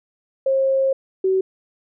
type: tone pair in turn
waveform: sine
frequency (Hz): 536 / 379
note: C5 / F#4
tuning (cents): +42 / +42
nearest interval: tritone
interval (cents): 600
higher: first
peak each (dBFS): -15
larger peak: neither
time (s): 0.46-0.93 / 1.24-1.41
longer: first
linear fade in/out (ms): 5
effects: none